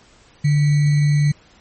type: tone with sample-and-hold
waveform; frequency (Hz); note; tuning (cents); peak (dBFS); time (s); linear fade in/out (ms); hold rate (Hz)
sine; 146.83; D3; 0; -12; 0.44-1.32; 10; 2100
effects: pink hiss -51 dBFS RMS until 1.6 s + MP3 32 kbps